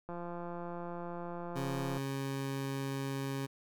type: click train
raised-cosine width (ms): 1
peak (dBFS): -29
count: 327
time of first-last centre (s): 0.09-1.974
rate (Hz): 173
type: tone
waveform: 20% pulse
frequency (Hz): 136.5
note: C#3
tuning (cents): -26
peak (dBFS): -30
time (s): 1.55-3.47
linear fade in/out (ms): 20
effects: none